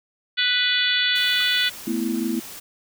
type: harmonic tone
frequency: 493.9 Hz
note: B4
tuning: in tune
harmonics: 3 / 4 / 5 / 6 / 7 / 8 / 9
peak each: -25 / -26 / -29 / -26 / -22 / -29 / -31 dBFS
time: 0.37-1.7 s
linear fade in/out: 20 ms
type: noise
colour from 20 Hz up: white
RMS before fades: -38 dBFS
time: 1.15-2.6 s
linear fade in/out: 10 ms
type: tone with exponential decay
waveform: 25% pulse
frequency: 1257 Hz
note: D#6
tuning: 17 cents sharp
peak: -28 dBFS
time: 1.4-1.49 s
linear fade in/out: 5 ms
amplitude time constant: 18 ms
type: chord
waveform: sine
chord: A suspended second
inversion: none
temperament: equal with one note detuned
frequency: 221.4 / 246.9 / 329.6 Hz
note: A3 / B3 / E4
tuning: +11 / 0 / 0 cents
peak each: -26 dBFS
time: 1.87-2.4 s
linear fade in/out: 5 ms
effects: none